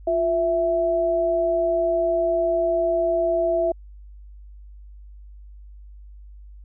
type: tone pair together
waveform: sine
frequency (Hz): 352.1 / 661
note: F4 / E5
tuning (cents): +14 / +5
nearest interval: major seventh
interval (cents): 1091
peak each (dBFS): -25 / -19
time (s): 0.07-3.72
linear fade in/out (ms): 5
effects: added 50 Hz sine -40 dBFS peak until 6.64 s